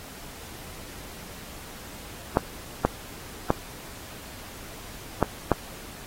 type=clicks; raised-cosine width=1 ms; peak=-4 dBFS; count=5; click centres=2.371 / 2.85 / 3.504 / 5.227 / 5.517 s; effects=pink hiss -43 dBFS RMS until 6.06 s + AAC 48 kbps